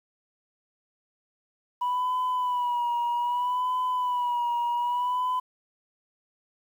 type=tone with vibrato; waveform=sine; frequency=980 Hz; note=B5; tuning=14 cents flat; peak=-22 dBFS; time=1.81-5.4 s; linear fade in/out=10 ms; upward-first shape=sine; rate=0.63 Hz; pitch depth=49 cents each way; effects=tanh soft clip ceiling -22 dBFS + 9-bit